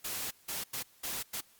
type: noise bursts at uneven times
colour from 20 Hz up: white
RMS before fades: -37 dBFS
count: 5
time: 0.04-0.31 / 0.48-0.64 / 0.73-0.83 / 1.03-1.23 / 1.33-1.41 s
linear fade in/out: 10 ms
effects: white hiss -63 dBFS RMS until 1.59 s + Opus 48 kbps